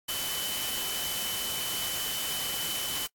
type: tone in noise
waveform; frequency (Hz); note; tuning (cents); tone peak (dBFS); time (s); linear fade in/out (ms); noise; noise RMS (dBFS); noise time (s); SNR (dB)
sine; 3027; F#7; +39; -34; 0.08-3.07; 10; white; -33; 0.08-3.07; -4
effects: noise-tail reverb RT60 0.1 s tail -26 dB re dry + AAC 64 kbps